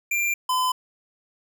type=tone pair in turn; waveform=square; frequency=2377 / 1016 Hz; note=D7 / B5; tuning=+20 / +49 cents; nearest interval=octave + minor third; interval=1471 cents; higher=first; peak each=-22 / -21 dBFS; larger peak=second; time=0.11-0.34 / 0.49-0.72 s; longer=neither; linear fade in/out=5 ms; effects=none